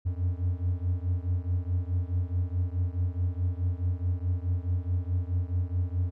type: beating tone pair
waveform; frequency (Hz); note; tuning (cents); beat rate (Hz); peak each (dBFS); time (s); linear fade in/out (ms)
triangle; 87.31 / 92.01; F2 / F#2; 0 / -9; 4.7; -26 / -28; 0.05-6.11; 20
effects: none